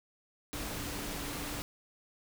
sine tone in noise, 291.4 Hz, D4, 13 cents flat, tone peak -45 dBFS, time 0.53-1.62 s, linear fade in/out 0 ms, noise pink, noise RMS -39 dBFS, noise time 0.53-1.62 s, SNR -9 dB, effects none

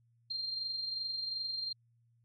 sine tone with amplitude modulation, 4185 Hz, C8, in tune, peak -33 dBFS, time 0.3-1.73 s, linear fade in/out 10 ms, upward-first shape sine, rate 22.7 Hz, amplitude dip 45%, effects added 117 Hz sine -67 dBFS peak until 2.24 s + AAC 64 kbps

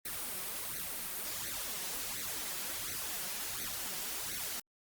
white noise with flanger, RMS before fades -39 dBFS, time 0.05-4.6 s, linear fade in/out 5 ms, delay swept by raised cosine 0.48 to 5.48 ms, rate 1.4 Hz, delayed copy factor +0.8, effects Opus 32 kbps

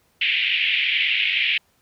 white band-pass noise, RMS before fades -21 dBFS, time 0.21-1.58 s, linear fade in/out 5 ms, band 2100 to 3100 Hz, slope 48 dB/octave, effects pink hiss -63 dBFS RMS until 1.81 s + high-pass 60 Hz 12 dB/octave

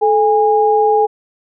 sine tone pair together, 434.1 / 818.5 Hz, A4 / G#5, -23 / -25 cents, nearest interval major seventh, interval 1098 cents, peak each -12 / -12 dBFS, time 0.01-1.07 s, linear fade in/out 20 ms, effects none

